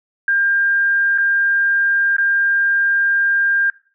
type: tone with dropouts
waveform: sine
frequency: 1600 Hz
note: G6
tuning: 35 cents sharp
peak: -13 dBFS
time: 0.28-3.7 s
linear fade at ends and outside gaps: 2 ms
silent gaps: 1.178-1.183 / 2.166-2.182 s
effects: noise-tail reverb RT60 0.4 s tail -20 dB re dry

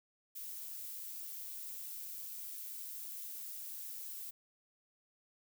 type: noise with amplitude modulation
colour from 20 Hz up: violet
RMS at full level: -44 dBFS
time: 0.35-4.31 s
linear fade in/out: 10 ms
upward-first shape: sine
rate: 100 Hz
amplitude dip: 30%
effects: none

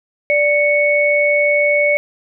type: tone pair together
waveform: sine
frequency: 586.4 / 2217 Hz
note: D5 / C#7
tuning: -3 / 0 cents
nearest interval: octave + major seventh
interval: 2303 cents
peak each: -14 / -14 dBFS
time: 0.3-1.97 s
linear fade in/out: 0 ms
effects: none

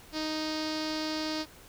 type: tone with low-pass filter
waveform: sawtooth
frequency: 311.1 Hz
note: D#4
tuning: in tune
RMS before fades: -33 dBFS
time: 0.12-1.46 s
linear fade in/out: 50 ms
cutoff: 4800 Hz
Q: 5.1
effects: pink hiss -53 dBFS RMS until 1.68 s

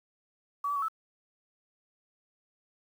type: tone with pitch steps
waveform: sine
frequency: 1140 / 1154 / 1120 / 1309 Hz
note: C#6 / D6 / C#6 / E6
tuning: +48 / -31 / +18 / -13 cents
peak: -28 dBFS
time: 0.64-0.884 s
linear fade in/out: 5 ms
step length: 61 ms
effects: 9-bit

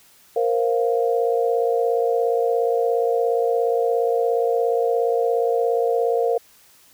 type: chord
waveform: sine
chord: Bb suspended second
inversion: none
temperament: equal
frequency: 466.2 / 523.3 / 698.5 Hz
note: Bb4 / C5 / F5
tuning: 0 / 0 / 0 cents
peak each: -19 / -24 / -24 dBFS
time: 0.36-6.38 s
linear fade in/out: 5 ms
effects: white hiss -53 dBFS RMS until 6.93 s

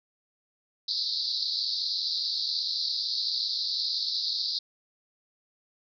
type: band-pass noise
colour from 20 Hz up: pink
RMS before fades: -30 dBFS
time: 0.88-4.59 s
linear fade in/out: 5 ms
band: 3900 to 5000 Hz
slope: 96 dB/octave
effects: none

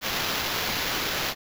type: noise with sample-and-hold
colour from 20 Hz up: blue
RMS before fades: -28 dBFS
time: 0.01-1.35 s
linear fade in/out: 50 ms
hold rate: 8820 Hz
effects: none

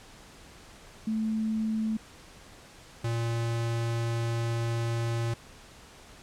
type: tone pair in turn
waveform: sine / square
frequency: 219.4 / 116.22 Hz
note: A3 / A#2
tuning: -5 / -5 cents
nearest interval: major seventh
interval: 1100 cents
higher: first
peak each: -26 / -28 dBFS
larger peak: first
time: 1.07-1.97 / 3.04-5.34 s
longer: second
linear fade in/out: 5 ms
effects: pink hiss -51 dBFS RMS until 6.22 s + low-pass 9000 Hz 12 dB/octave

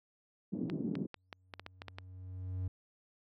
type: band-pass noise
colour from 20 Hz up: white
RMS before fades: -37 dBFS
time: 0.52-1.07 s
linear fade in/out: 20 ms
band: 160 to 280 Hz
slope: 24 dB/octave
type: clicks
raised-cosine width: 0.3 ms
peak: -27 dBFS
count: 10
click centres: 0.699 / 0.954 / 1.143 / 1.328 / 1.538 / 1.596 / 1.664 / 1.819 / 1.883 / 1.985 s
type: tone with exponential growth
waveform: triangle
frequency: 92.5 Hz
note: F#2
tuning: in tune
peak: -31 dBFS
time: 1.16-2.68 s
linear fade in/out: 5 ms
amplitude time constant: 330 ms
effects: none

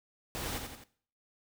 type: noise with echo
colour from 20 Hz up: pink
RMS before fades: -38 dBFS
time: 0.35-0.58 s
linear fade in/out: 0 ms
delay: 86 ms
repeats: 3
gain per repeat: -5 dB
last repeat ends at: 0.838 s
effects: noise-tail reverb RT60 0.5 s tail -17 dB re dry

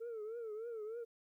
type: tone with vibrato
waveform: sine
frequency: 447.5 Hz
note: A4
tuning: 29 cents sharp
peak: -39 dBFS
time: 0-1.05 s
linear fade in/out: 20 ms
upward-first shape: triangle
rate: 3.3 Hz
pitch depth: 130 cents each way
effects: tanh soft clip ceiling -40 dBFS + 13-bit

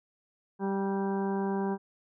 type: harmonic tone with a mistuned harmonic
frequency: 196 Hz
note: G3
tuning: in tune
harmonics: 1 / 2 / 3 / 4 / 5 / 6 / 7 / 8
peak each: -30 / -32 / -46 / -38 / -39 / -51 / -54 / -47 dBFS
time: 0.59-1.78 s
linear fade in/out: 50 ms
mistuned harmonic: 5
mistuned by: -18 cents
effects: none

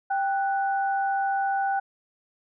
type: tone pair together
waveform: sine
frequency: 785.7 / 1480 Hz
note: G5 / F#6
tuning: +4 / 0 cents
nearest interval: major seventh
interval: 1096 cents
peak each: -23 / -31 dBFS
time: 0.1-1.8 s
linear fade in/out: 10 ms
effects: none

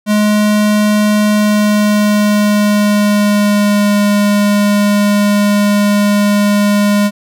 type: tone with pitch glide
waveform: square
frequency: 210 to 205.2 Hz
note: G#3 to G#3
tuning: +19 to -21 cents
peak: -9 dBFS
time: 0.06-7.11 s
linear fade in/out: 50 ms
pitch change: -40 cents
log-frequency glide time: 1.33-3.99 s
effects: none

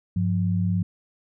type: tone pair together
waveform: sine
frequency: 99.9 / 177.33 Hz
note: G2 / F3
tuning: +33 / +27 cents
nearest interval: minor seventh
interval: 994 cents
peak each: -23 dBFS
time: 0.16-0.83 s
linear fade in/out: 5 ms
effects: none

